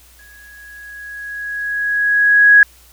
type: tone with exponential growth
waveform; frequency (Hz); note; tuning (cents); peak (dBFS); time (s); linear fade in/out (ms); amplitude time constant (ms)
sine; 1663; G#6; +2; -3; 0.19-2.63; 2; 530
effects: added 60 Hz sine -48 dBFS peak until 2.92 s + white hiss -48 dBFS RMS until 2.92 s